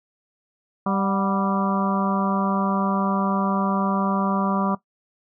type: harmonic tone with a mistuned harmonic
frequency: 196 Hz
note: G3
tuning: in tune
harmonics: 1 / 2 / 3 / 4 / 5 / 6 / 7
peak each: -22 / -33 / -30 / -30 / -29 / -27 / -37 dBFS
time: 0.86-4.75 s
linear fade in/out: 5 ms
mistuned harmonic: 4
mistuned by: -77 cents
effects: noise-tail reverb RT60 0.1 s tail -17 dB re dry